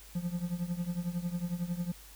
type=tone with tremolo; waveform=triangle; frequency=174.61 Hz; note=F3; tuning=in tune; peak=-26 dBFS; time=0.15-1.92 s; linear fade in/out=5 ms; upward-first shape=triangle; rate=11 Hz; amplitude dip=90%; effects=added 50 Hz sine -53 dBFS peak until 2.15 s + white hiss -54 dBFS RMS until 2.15 s